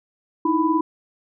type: tone cluster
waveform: sine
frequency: 308.6 / 328 / 994 Hz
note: D#4 / E4 / B5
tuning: -14 / -9 / +11 cents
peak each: -21 dBFS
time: 0.45-0.81 s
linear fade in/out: 5 ms
effects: none